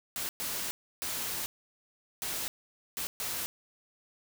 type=noise bursts at uneven times; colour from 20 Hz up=white; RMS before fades=-35 dBFS; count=6; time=0.16-0.29 / 0.4-0.71 / 1.02-1.46 / 2.22-2.48 / 2.97-3.07 / 3.2-3.46 s; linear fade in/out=0 ms; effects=none